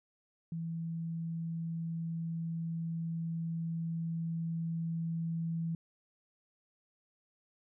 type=tone with level ramp; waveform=sine; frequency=165.2 Hz; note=E3; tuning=4 cents sharp; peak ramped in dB=-35 to -32 dBFS; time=0.52-5.75 s; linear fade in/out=2 ms; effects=none